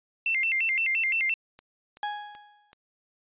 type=tone with vibrato; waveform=sine; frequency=2375 Hz; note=D7; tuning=19 cents sharp; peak=-23 dBFS; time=0.26-1.34 s; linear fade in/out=2 ms; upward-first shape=square; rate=5.8 Hz; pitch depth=210 cents each way
type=click train; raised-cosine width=0.2 ms; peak=-31 dBFS; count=5; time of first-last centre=1.21-2.731 s; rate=2.63 Hz
type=tone with exponential decay; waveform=35% pulse; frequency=830.6 Hz; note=G#5; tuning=in tune; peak=-25 dBFS; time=2.03-2.72 s; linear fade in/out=1 ms; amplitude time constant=150 ms
effects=resampled to 8000 Hz